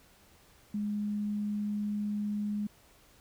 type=tone; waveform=sine; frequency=207.7 Hz; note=G#3; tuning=in tune; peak=-30 dBFS; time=0.74-2.67 s; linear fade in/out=5 ms; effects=pink hiss -61 dBFS RMS until 3.2 s